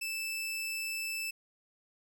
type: tone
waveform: sawtooth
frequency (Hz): 2637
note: E7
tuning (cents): 0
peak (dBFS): -31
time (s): 0.01-1.31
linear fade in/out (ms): 10
effects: none